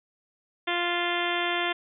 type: harmonic tone with a mistuned harmonic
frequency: 348.8 Hz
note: F4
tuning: 2 cents flat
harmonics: 1 / 2 / 3 / 4 / 5 / 6 / 7 / 8 / 9 / 10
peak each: -32 / -32 / -34 / -35 / -33 / -33 / -38 / -37 / -35 / -36 dBFS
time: 0.67-1.73 s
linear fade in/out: 10 ms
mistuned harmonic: 8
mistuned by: -31 cents
effects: none